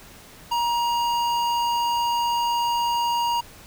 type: tone with notch filter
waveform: square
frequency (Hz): 946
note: A#5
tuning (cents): +25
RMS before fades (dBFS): -23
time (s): 0.51-3.41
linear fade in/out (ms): 10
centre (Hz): 10000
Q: 0.92
effects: pink hiss -46 dBFS RMS until 3.66 s